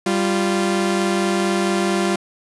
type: tone pair together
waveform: sawtooth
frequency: 195.9 / 347.4 Hz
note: G3 / F4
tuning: -1 / -9 cents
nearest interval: minor seventh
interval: 992 cents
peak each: -16 dBFS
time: 0.06-2.16 s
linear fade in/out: 5 ms
effects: resampled to 24000 Hz + 7-bit